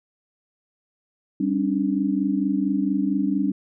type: tone cluster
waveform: sine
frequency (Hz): 196.7 / 272.5 / 296.9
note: G3 / C#4 / D4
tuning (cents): +6 / -29 / +19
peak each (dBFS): -24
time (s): 1.4-3.52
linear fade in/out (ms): 5
effects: none